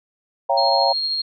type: chord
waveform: sine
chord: G half-diminished seventh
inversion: second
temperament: equal with one note detuned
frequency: 554.4 / 680.9 / 784 / 932.3 Hz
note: Db5 / F5 / G5 / Bb5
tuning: 0 / -44 / 0 / 0 cents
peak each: -21 dBFS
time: 0.49-0.93 s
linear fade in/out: 10 ms
type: tone with tremolo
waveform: sine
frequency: 4250 Hz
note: C8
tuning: 26 cents sharp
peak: -19 dBFS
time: 0.57-1.22 s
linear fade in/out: 10 ms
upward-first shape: sine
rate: 13 Hz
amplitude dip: 25%
effects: none